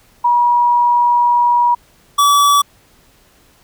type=tone pair in turn; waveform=sine / square; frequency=962 / 1147 Hz; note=B5 / D6; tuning=-46 / -41 cents; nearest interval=minor third; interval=305 cents; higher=second; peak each=-9 dBFS; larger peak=neither; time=0.24-1.75 / 2.18-2.62 s; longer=first; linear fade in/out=10 ms; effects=pink hiss -51 dBFS RMS until 3.63 s